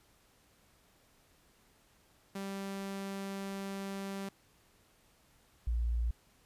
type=tone pair in turn; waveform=sawtooth / sine; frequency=196 / 58.27 Hz; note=G3 / A#1; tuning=0 / 0 cents; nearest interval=octave + major sixth; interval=2100 cents; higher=first; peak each=-34 / -29 dBFS; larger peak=second; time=2.35-4.29 / 5.67-6.11 s; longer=first; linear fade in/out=5 ms; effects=pink hiss -67 dBFS RMS until 6.45 s + resampled to 32000 Hz